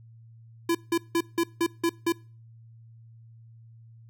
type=tone bursts; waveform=square; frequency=336.9 Hz; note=E4; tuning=38 cents sharp; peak=-22 dBFS; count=7; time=0.69-2.123 s; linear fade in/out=5 ms; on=59 ms; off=170 ms; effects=noise-tail reverb RT60 0.4 s tail -24 dB re dry + added 114 Hz sine -48 dBFS peak until 4.09 s